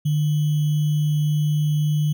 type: tone with sample-and-hold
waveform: sine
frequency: 150.3 Hz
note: D3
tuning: 40 cents sharp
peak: -17 dBFS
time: 0.05-2.13 s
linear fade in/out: 10 ms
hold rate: 3150 Hz
effects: none